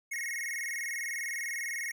square tone with vibrato, 2025 Hz, B6, 43 cents sharp, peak -34 dBFS, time 0.11-1.92 s, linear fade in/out 10 ms, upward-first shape square, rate 20 Hz, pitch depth 130 cents each way, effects none

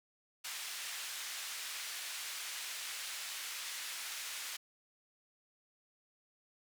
pink band-pass noise, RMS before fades -43 dBFS, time 0.44-4.57 s, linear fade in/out 10 ms, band 1900 to 12000 Hz, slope 12 dB/octave, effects none

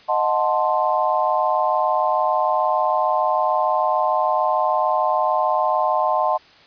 sine chord, D# diminished seventh, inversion none, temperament equal with one note detuned, 622.3 / 729 / 880 / 1046.5 Hz, D#5 / F#5 / A5 / C6, 0 / -26 / 0 / 0 cents, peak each -22 dBFS, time 0.08-6.38 s, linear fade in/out 20 ms, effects white hiss -49 dBFS RMS until 6.66 s + resampled to 11025 Hz

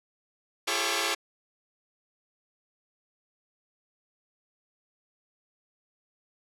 5% pulse tone cluster, 341.2 / 400.2 / 435.5 / 549 / 1132 Hz, F4 / G4 / A4 / C#5 / C#6, -40 / +36 / -18 / -17 / +36 cents, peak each -21 dBFS, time 0.67-1.15 s, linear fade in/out 10 ms, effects low-pass 10000 Hz 12 dB/octave

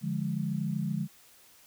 sine chord, D diminished, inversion none, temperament equal, 146.83 / 174.61 / 207.7 Hz, D3 / F3 / Ab3, 0 / 0 / 0 cents, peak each -33 dBFS, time 0.01-1.08 s, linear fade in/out 50 ms, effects white hiss -58 dBFS RMS until 1.66 s

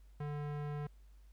square tone with low-pass filter, 146.83 Hz, D3, in tune, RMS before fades -40 dBFS, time 0.2-0.87 s, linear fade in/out 5 ms, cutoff 1700 Hz, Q 0.76, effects added 50 Hz sine -56 dBFS peak until 1.32 s + pink hiss -75 dBFS RMS until 1.32 s

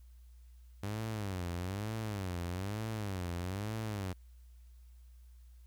sawtooth tone with vibrato, 98 Hz, G2, in tune, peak -32 dBFS, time 0.83-4.13 s, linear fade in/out 5 ms, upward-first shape sine, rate 1.1 Hz, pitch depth 220 cents each way, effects added 60 Hz sine -53 dBFS peak until 5.66 s + white hiss -74 dBFS RMS until 5.66 s

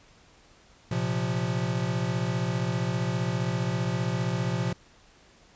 square chord, Bb suspended second, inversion none, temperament equal with one note detuned, 115.67 / 130.81 / 174.61 Hz, Bb2 / C3 / F3, -13 / 0 / 0 cents, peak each -31 dBFS, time 0.91-4.73 s, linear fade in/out 5 ms, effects pink hiss -57 dBFS RMS until 5.55 s + resampled to 16000 Hz

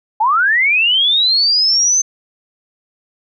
sine linear sweep, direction up, 822 to 6272 Hz, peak -10 dBFS, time 0.2-2.02 s, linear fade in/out 10 ms, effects none

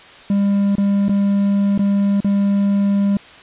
triangle tone with dropouts, 200.1 Hz, G3, 36 cents sharp, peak -11 dBFS, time 0.3-3.17 s, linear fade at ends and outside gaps 2 ms, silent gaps 0.754-0.781 / 1.084-1.093 / 1.778-1.792 / 2.204-2.245 s, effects white hiss -41 dBFS RMS until 3.42 s + resampled to 8000 Hz

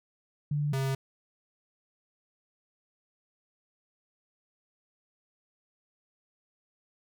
sine / square tone pair in turn, 146.83 / 134.63 Hz, D3 / C3, 0 / +50 cents, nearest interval major second, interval 150 cents, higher first, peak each -26 / -28 dBFS, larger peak first, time 0.51-0.73 / 0.73-0.95 s, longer neither, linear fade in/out 5 ms, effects none

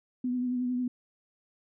sine tone with vibrato, 249 Hz, B3, 14 cents sharp, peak -27 dBFS, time 0.24-0.88 s, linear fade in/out 5 ms, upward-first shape triangle, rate 11 Hz, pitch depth 34 cents each way, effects none

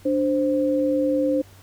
sine tone pair together, 293.7 / 523.3 Hz, D4 / C5, 0 / 0 cents, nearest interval minor seventh, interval 1000 cents, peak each -21 dBFS, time 0.05-1.42 s, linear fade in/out 10 ms, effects added 96 Hz sine -48 dBFS peak until 1.62 s + pink hiss -52 dBFS RMS until 1.62 s

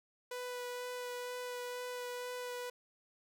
sawtooth tone with vibrato, 493.9 Hz, B4, in tune, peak -36 dBFS, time 0.31-2.7 s, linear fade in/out 5 ms, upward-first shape sine, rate 2.1 Hz, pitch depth 10 cents each way, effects none

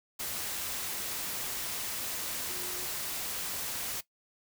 sine tone in noise, 360.9 Hz, F#4, 43 cents flat, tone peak -46 dBFS, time 2.49-2.86 s, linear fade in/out 10 ms, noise white, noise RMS -36 dBFS, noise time 0.19-4.01 s, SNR -13 dB, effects noise-tail reverb RT60 0.1 s tail -17 dB re dry

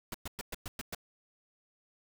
pink noise bursts, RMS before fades -39 dBFS, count 7, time 0.12-0.948 s, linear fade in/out 2 ms, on 24 ms, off 110 ms, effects none

